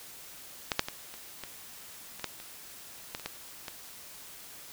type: clicks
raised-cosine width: 0.2 ms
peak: -10 / -6 / -17 / -26 / -21 / -25 / -14 / -27 / -17 / -25 / -16 / -20 dBFS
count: 12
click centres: 0.718 / 0.794 / 0.885 / 1.14 / 1.437 / 2.196 / 2.243 / 2.401 / 3.149 / 3.197 / 3.26 / 3.682 s
effects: white hiss -48 dBFS RMS until 4.72 s